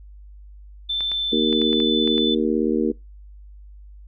sine tone with pitch glide, 3541 to 3510 Hz, A7 to A7, +10 to -5 cents, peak -21 dBFS, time 0.89-2.35 s, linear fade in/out 10 ms, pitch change -15 cents, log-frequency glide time 1.11-1.67 s
clicks, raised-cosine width 0.3 ms, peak -19 dBFS, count 8, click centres 1.007 / 1.117 / 1.528 / 1.617 / 1.73 / 1.802 / 2.076 / 2.18 s
harmonic tone, 77.78 Hz, D#2, in tune, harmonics 3 / 4 / 5 / 6, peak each -22 / -23 / -24 / -25 dBFS, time 1.32-2.92 s, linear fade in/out 10 ms
effects noise-tail reverb RT60 0.2 s tail -23 dB re dry + added 50 Hz sine -40 dBFS peak until 4.07 s

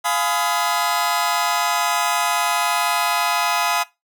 sawtooth chord, F half-diminished seventh, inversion none, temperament just, 698.5 / 838.1 / 1005.8 / 1257.2 Hz, F5 / Ab5 / Cb6 / Eb6, 0 / +16 / +31 / +18 cents, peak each -20 dBFS, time 0.04-3.84 s, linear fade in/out 20 ms, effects noise-tail reverb RT60 0.2 s tail -18 dB re dry

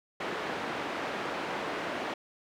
pink band-pass noise, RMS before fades -35 dBFS, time 0.2-2.14 s, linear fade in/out 5 ms, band 310 to 2300 Hz, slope 12 dB/octave, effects none

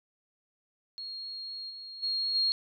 sine tone with level steps, 4276 Hz, C8, 37 cents sharp, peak -37 / -41 / -28 / -24 dBFS, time 0.98-2.52 s, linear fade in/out 0 ms, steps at 1.69 / 2.02 / 2.34 s, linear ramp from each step 20 ms, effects none

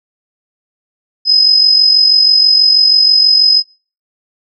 sine tone with amplitude modulation, 5060 Hz, D#8, 28 cents sharp, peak -3 dBFS, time 1.25-3.63 s, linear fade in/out 50 ms, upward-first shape sine, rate 46.2 Hz, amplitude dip 55%, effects noise-tail reverb RT60 0.4 s tail -25 dB re dry

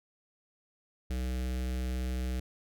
square tone with notch filter, 63 Hz, B1, 35 cents sharp, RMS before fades -33 dBFS, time 1.1-2.4 s, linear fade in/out 5 ms, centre 990 Hz, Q 1.2, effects none

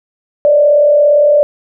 sine tone with frequency modulation, 587.3 Hz, D5, in tune, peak -5 dBFS, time 0.45-1.43 s, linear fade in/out 0 ms, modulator 37.5 Hz, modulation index 0.52, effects none

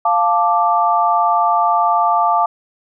sine chord, D minor, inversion first, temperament equal, 698.5 / 880 / 1174.7 Hz, F5 / A5 / D6, 0 / 0 / 0 cents, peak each -16 dBFS, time 0.05-2.46 s, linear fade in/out 5 ms, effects none

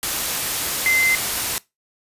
sine tone in noise, 2070 Hz, C7, 19 cents flat, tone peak -15 dBFS, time 0.86-1.15 s, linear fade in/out 0 ms, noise white, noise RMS -23 dBFS, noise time 0.03-1.58 s, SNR +5 dB, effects noise-tail reverb RT60 0.2 s tail -21 dB re dry + resampled to 32000 Hz

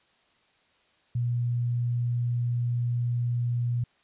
sine tone, 120.5 Hz, B2, 42 cents flat, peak -24 dBFS, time 1.15-3.84 s, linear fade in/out 5 ms, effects white hiss -65 dBFS RMS until 4.03 s + resampled to 8000 Hz

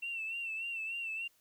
sine tone with vibrato, 2697 Hz, E7, 39 cents sharp, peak -35 dBFS, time 0.02-1.28 s, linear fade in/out 10 ms, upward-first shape sine, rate 3.4 Hz, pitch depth 55 cents each way, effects tanh soft clip ceiling -31 dBFS + white hiss -70 dBFS RMS until 1.4 s

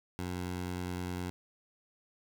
15% pulse tone, 89.8 Hz, F2, 49 cents sharp, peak -29 dBFS, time 0.19-1.3 s, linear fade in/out 0 ms, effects none

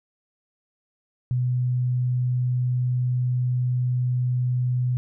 sine tone, 124.9 Hz, B2, 20 cents sharp, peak -20 dBFS, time 1.31-4.97 s, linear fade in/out 0 ms, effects none

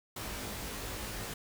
pink noise with comb filter, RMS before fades -40 dBFS, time 0.16-1.34 s, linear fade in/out 5 ms, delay 19 ms, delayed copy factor +0.9, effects none

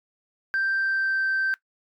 sine tone with pitch glide, 1570 to 1557.4 Hz, G6 to G6, +2 to -12 cents, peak -20 dBFS, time 0.54-1.54 s, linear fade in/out 0 ms, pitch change -14 cents, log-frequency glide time 0.75-1.26 s, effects noise-tail reverb RT60 0.1 s tail -20 dB re dry + tanh soft clip ceiling -19 dBFS

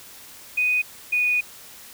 sine tone pair in turn, 2489 / 2470 Hz, D#7 / D#7, 0 / -13 cents, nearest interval unison, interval 13 cents, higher first, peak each -18 dBFS, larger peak neither, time 0.57-0.82 / 1.12-1.41 s, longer second, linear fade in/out 10 ms, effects white hiss -44 dBFS RMS until 1.93 s

